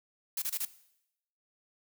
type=noise bursts; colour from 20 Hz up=blue; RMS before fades=-33 dBFS; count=4; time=0.37-0.652 s; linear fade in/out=5 ms; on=51 ms; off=26 ms; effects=noise-tail reverb RT60 0.8 s tail -17 dB re dry